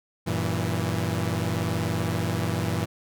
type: chord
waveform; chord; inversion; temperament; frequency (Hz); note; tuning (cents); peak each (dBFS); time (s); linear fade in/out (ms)
sawtooth; E diminished; first; equal with one note detuned; 95.93 / 116.54 / 164.81; G2 / Bb2 / E3; -37 / 0 / 0; -25; 0.26-2.86; 20
effects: none